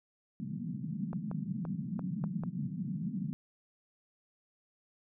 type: band-pass noise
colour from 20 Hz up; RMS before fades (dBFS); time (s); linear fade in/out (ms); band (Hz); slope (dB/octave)
white; -37; 0.4-3.33; 0; 140 to 220; 48
type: clicks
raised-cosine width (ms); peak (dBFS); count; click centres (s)
1; -28; 6; 1.131 / 1.314 / 1.652 / 1.993 / 2.24 / 2.436
effects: none